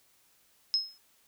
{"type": "tone with exponential decay", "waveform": "sine", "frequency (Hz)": 5160, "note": "E8", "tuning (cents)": -38, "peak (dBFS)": -21, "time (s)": [0.74, 0.98], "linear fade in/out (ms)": 0, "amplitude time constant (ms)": 52, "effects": ["white hiss -66 dBFS RMS until 1.27 s"]}